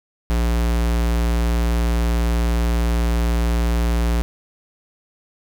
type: tone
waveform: square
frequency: 58.27 Hz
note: A#1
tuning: in tune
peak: -17 dBFS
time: 0.3-4.22 s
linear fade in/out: 0 ms
effects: none